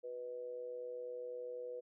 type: tone with amplitude modulation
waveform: sine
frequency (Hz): 493.9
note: B4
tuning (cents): 0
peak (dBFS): -39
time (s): 0.03-1.81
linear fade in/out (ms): 20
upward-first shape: sine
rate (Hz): 128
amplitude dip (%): 60
effects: none